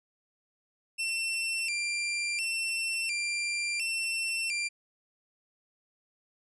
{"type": "tone with vibrato", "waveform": "sawtooth", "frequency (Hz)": 2530, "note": "D#7", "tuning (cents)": 28, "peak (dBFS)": -26, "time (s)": [0.98, 4.69], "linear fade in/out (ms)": 20, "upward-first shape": "square", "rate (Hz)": 0.71, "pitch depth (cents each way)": 110, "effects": ["resampled to 24000 Hz"]}